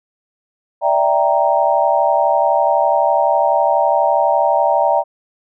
sine chord, E half-diminished seventh, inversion third, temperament equal, 587.3 / 659.3 / 784 / 932.3 Hz, D5 / E5 / G5 / Bb5, 0 / 0 / 0 / 0 cents, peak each -17 dBFS, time 0.81-5.04 s, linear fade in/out 50 ms, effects none

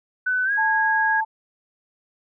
sine tone with pitch glide, 1503 to 1648.5 Hz, F#6 to G#6, +27 to -13 cents, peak -19 dBFS, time 0.26-1.21 s, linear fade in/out 10 ms, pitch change +160 cents, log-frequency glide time 0.44-0.52 s
sine tone, 880 Hz, A5, in tune, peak -21 dBFS, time 0.57-1.25 s, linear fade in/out 20 ms
effects none

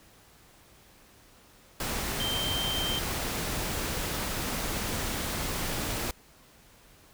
sine tone in noise, 3136 Hz, G7, in tune, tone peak -30 dBFS, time 2.2-2.99 s, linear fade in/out 2 ms, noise pink, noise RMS -32 dBFS, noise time 1.8-6.11 s, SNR -1 dB, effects pink hiss -57 dBFS RMS until 7.13 s

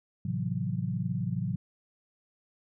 sine chord, F# half-diminished seventh, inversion first, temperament just, 111 / 133.2 / 166.5 / 185 Hz, A2 / C3 / E3 / F#3, +16 / +31 / +18 / 0 cents, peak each -34 dBFS, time 0.25-1.56 s, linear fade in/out 5 ms, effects none

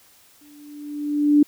sine tone with exponential growth, 293.7 Hz, D4, in tune, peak -9 dBFS, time 0.41-1.43 s, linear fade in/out 5 ms, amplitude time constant 220 ms, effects white hiss -54 dBFS RMS until 1.47 s

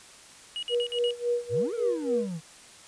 triangle tone bursts, 2899 Hz, F#7, 36 cents flat, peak -29 dBFS, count 5, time 0.56-1.107 s, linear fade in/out 0 ms, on 67 ms, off 53 ms
sine tone with tremolo, 480.7 Hz, B4, 47 cents flat, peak -22 dBFS, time 0.69-2.3 s, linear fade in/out 50 ms, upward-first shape sine, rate 3.6 Hz, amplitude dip 90%
triangle exponential two-way sweep, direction up then down, 87.31 to 480.9 to 152.4 Hz, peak -29 dBFS, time 1.49-2.41 s, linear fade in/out 50 ms, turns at 1.74 s
effects white hiss -50 dBFS RMS until 2.87 s + resampled to 22050 Hz

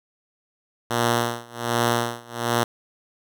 5% pulse tone with tremolo, 118.5 Hz, A#2, 29 cents sharp, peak -7 dBFS, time 0.9-2.64 s, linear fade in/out 10 ms, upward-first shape sine, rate 1.3 Hz, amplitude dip 95%, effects none

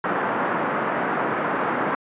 white band-pass noise, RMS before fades -24 dBFS, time 0.04-1.95 s, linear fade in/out 2 ms, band 160 to 1500 Hz, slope 24 dB/octave, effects resampled to 8000 Hz

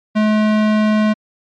square tone, 214.1 Hz, A3, 47 cents flat, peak -12 dBFS, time 0.15-1.14 s, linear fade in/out 20 ms, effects low-pass 3000 Hz 12 dB/octave + MP3 64 kbps

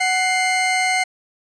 40% pulse tone pair together, 742.8 / 2101 Hz, F#5 / C7, +7 / +7 cents, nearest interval octave + tritone, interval 1800 cents, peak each -19 / -18 dBFS, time 0-1.04 s, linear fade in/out 10 ms, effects resampled to 22050 Hz

